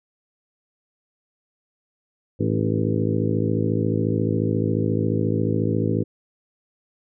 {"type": "harmonic tone with a mistuned harmonic", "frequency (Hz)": 54.2, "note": "A1", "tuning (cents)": -25, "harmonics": [2, 3, 4, 5, 6, 7, 8, 9], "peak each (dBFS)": [-24, -26, -27, -28, -29, -29, -30, -31], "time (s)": [2.39, 6.04], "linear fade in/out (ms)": 20, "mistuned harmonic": 6, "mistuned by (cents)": -48, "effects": []}